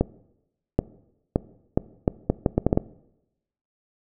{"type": "accelerating click train", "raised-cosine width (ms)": 2, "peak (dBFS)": -5, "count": 11, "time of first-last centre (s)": [0.01, 2.775], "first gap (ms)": 780, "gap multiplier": 0.73, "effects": ["noise-tail reverb RT60 0.9 s tail -20 dB re dry"]}